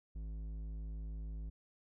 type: tone with low-pass filter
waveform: square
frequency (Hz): 53.3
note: G#1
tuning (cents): +46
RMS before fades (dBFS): -43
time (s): 0.15-1.5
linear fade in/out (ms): 10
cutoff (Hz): 210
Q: 0.51
effects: none